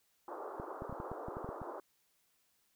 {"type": "band-pass noise", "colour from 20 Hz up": "pink", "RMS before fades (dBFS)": -45, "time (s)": [0.28, 1.8], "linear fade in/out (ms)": 2, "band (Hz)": [330, 1300], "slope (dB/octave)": 48}
{"type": "clicks", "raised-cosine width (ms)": 3, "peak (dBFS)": -30, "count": 11, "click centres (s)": [0.599, 0.821, 0.896, 0.926, 1.001, 1.116, 1.284, 1.369, 1.445, 1.49, 1.617]}
{"effects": ["white hiss -75 dBFS RMS until 2.75 s"]}